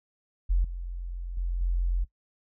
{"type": "tone with level steps", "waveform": "sine", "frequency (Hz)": 43.83, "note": "F1", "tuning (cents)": 7, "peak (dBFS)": [-20, -32, -26, -23], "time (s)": [0.49, 2.05], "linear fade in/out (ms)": 20, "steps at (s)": [0.64, 1.37, 1.61], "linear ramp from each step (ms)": 5, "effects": ["noise-tail reverb RT60 0.1 s tail -19 dB re dry"]}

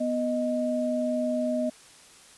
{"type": "tone pair together", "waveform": "sine", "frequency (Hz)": [246.9, 622.1], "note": ["B3", "D#5"], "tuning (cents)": [0, 0], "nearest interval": "octave + major third", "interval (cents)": 1600, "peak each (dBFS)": -27, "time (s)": [0, 1.7], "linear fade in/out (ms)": 10, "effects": ["white hiss -52 dBFS RMS until 2.37 s", "resampled to 24000 Hz"]}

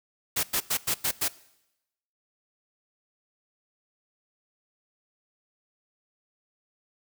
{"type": "noise bursts", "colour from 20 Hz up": "white", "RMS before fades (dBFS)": -26, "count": 6, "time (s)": [0.36, 1.284], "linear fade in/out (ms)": 10, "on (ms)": 74, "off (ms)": 96, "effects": ["noise-tail reverb RT60 0.9 s tail -20 dB re dry"]}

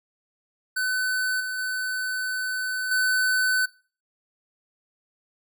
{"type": "tone with level steps", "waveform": "square", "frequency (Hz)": 1510, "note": "F#6", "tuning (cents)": 35, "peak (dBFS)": [-24, -29, -27, -21], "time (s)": [0.76, 3.66], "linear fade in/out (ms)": 10, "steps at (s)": [1.4, 1.58, 2.91], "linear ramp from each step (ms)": 5, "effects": ["noise-tail reverb RT60 0.4 s tail -22 dB re dry"]}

